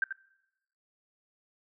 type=tone with echo; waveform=sine; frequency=1568 Hz; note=G6; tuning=in tune; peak=-24 dBFS; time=0.02-0.04 s; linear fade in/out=2 ms; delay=86 ms; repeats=1; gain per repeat=-8 dB; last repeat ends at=0.126 s; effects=noise-tail reverb RT60 0.9 s tail -22 dB re dry